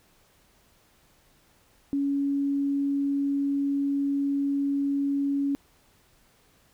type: tone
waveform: sine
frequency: 280.2 Hz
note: C#4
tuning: 19 cents sharp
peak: -23 dBFS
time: 1.93-5.55 s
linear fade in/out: 0 ms
effects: pink hiss -62 dBFS RMS until 6.73 s